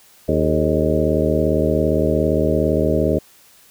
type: harmonic tone with a mistuned harmonic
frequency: 77.5 Hz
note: D#2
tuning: 6 cents flat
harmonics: 1 / 2 / 3 / 4 / 5 / 6 / 7 / 8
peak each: -23 / -23 / -23 / -23 / -23 / -23 / -23 / -23 dBFS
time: 0.28-3.19 s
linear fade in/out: 10 ms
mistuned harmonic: 6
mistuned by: -94 cents
effects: white hiss -50 dBFS RMS until 3.7 s